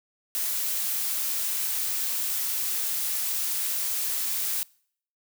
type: noise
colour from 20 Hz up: blue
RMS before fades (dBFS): -28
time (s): 0.35-4.63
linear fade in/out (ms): 0
effects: noise-tail reverb RT60 0.6 s tail -25 dB re dry